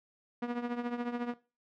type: tone with tremolo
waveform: sawtooth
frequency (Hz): 240.8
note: B3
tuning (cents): -44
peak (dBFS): -26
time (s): 0.42-1.34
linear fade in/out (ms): 5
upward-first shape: triangle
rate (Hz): 14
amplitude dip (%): 80
effects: noise-tail reverb RT60 0.3 s tail -17 dB re dry + low-pass 2000 Hz 12 dB/octave